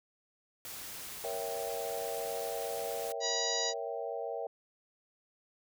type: noise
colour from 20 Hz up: white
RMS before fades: -44 dBFS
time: 0.65-3.12 s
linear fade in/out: 0 ms
type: chord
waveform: sine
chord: A# diminished seventh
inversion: none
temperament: equal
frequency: 466.2 / 554.4 / 659.3 / 784 Hz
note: A#4 / C#5 / E5 / G5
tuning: 0 / 0 / 0 / 0 cents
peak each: -39 / -41 / -40 / -42 dBFS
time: 1.24-4.47 s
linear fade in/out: 2 ms
type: harmonic tone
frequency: 967 Hz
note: B5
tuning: 37 cents flat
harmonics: 1 / 2 / 3 / 4 / 5 / 6 / 7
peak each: -46 / -41 / -46 / -37 / -36 / -40 / -38 dBFS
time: 3.2-3.74 s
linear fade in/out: 50 ms
effects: none